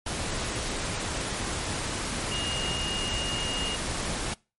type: tone in noise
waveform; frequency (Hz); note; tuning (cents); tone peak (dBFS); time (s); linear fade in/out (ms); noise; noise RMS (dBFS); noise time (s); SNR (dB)
sine; 2849; F7; +34; -31; 2.31-3.76; 5; pink; -31; 0.06-4.34; -3
effects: noise-tail reverb RT60 0.3 s tail -24 dB re dry + MP3 48 kbps